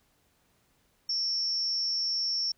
sine tone with amplitude modulation, 5440 Hz, F8, 46 cents flat, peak -24 dBFS, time 1.09-2.52 s, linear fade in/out 5 ms, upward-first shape sine, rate 258 Hz, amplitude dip 60%, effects pink hiss -69 dBFS RMS until 2.57 s

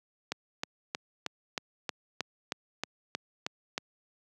click train, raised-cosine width 0.2 ms, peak -14 dBFS, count 12, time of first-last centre 0.32-3.779 s, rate 3.18 Hz, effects high-pass 150 Hz 12 dB/octave

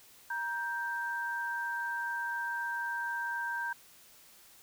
sine tone pair together, 943.9 / 1571 Hz, A#5 / G6, +21 / +3 cents, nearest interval major sixth, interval 882 cents, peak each -37 / -34 dBFS, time 0.3-3.73 s, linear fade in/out 5 ms, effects white hiss -58 dBFS RMS until 4.62 s

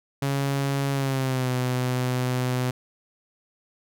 sawtooth tone with pitch glide, 138.59 to 126.36 Hz, C#3 to B2, 0 to +40 cents, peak -19 dBFS, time 0.22-2.71 s, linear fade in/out 5 ms, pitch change -160 cents, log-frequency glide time 0.92-1.52 s, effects none

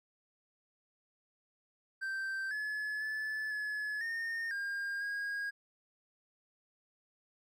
triangle tone with pitch steps, 1563 / 1711 / 1734 / 1707 / 1831 / 1610 / 1635 Hz, G6 / A6 / A6 / G#6 / A#6 / G6 / G#6, -6 / -49 / -26 / +47 / -32 / +46 / -28 cents, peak -33 dBFS, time 2.01-5.51 s, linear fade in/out 20 ms, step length 500 ms, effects none

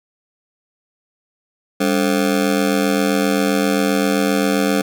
25% pulse ring-modulated tone, 242.2 Hz, B3, 34 cents flat, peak -8 dBFS, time 1.8-4.82 s, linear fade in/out 10 ms, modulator 43.8 Hz, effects none

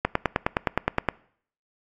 click train, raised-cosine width 0.5 ms, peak -5 dBFS, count 11, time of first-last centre 0.05-1.087 s, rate 9.64 Hz, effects noise-tail reverb RT60 0.6 s tail -23 dB re dry + AAC 48 kbps

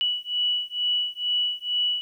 sine beating tone pair, 2946 / 2948.2 Hz, F#7 / F#7, -8 / -7 cents, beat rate 2.2 Hz, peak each -26 dBFS, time 0.01-2.01 s, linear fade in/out 0 ms, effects 10-bit

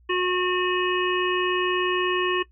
harmonic tone, 363.3 Hz, F#4, 32 cents flat, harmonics 1 / 3 / 5 / 7 / 8, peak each -23 / -28 / -30 / -31 / -32 dBFS, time 0.09-2.43 s, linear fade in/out 10 ms, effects noise-tail reverb RT60 0.1 s tail -17 dB re dry + added 60 Hz sine -53 dBFS peak until 2.51 s

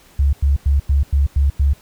sine tone bursts, 70 Hz, C#2, 18 cents sharp, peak -11 dBFS, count 7, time 0.19-1.734 s, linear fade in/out 5 ms, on 140 ms, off 94 ms, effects pink hiss -49 dBFS RMS until 1.81 s

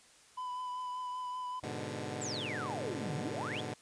triangle tone with vibrato, 1000 Hz, B5, 21 cents sharp, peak -35 dBFS, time 0.37-1.6 s, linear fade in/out 10 ms, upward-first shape triangle, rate 5.2 Hz, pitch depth 20 cents each way
10% pulse chord, G# diminished, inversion none, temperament equal with one note detuned, 103.83 / 123.47 / 147.77 Hz, G#2 / B2 / D3, 0 / 0 / +11 cents, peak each -34 dBFS, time 1.63-3.74 s, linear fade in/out 5 ms
sine exponential two-way sweep, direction down then up, 8070 to 130.6 to 3650 Hz, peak -38 dBFS, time 2.21-3.61 s, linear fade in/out 10 ms, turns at 3.15 s
effects white hiss -61 dBFS RMS until 3.81 s + resampled to 22050 Hz

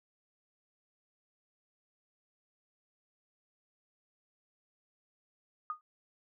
sine tone with exponential decay, 1232 Hz, D#6, 17 cents flat, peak -30 dBFS, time 5.7-5.81 s, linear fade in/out 1 ms, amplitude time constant 23 ms, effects none

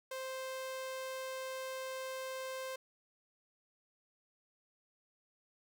sawtooth tone, 523.3 Hz, C5, in tune, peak -36 dBFS, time 0.11-2.76 s, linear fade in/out 5 ms, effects none

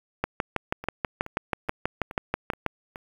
two click trains, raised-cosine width 0.5 ms, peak -22 / -9 dBFS, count 6 / 16, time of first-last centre 0.84-2.959 / 0.24-2.663 s, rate 2.36 / 6.19 Hz, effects 7-bit

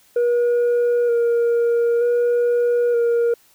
sine tone with vibrato, 475.2 Hz, A#4, 33 cents sharp, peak -12 dBFS, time 0.16-3.34 s, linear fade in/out 5 ms, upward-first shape square, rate 0.54 Hz, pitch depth 18 cents each way, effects tanh soft clip ceiling -14 dBFS + white hiss -55 dBFS RMS until 3.54 s

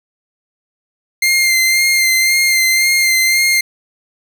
sawtooth tone with vibrato, 2100 Hz, C7, 6 cents sharp, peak -7 dBFS, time 1.22-3.61 s, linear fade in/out 5 ms, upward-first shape sine, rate 1.9 Hz, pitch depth 25 cents each way, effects none

